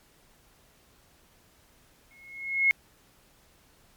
sine tone with exponential growth, 2169 Hz, C#7, 38 cents flat, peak -16 dBFS, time 2.11-2.71 s, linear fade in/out 0 ms, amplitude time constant 130 ms, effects pink hiss -61 dBFS RMS until 3.96 s + MP3 96 kbps

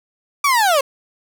30% pulse linear sweep, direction down, 1174.7 to 523.3 Hz, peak -10 dBFS, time 0.44-0.81 s, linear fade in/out 5 ms, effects none

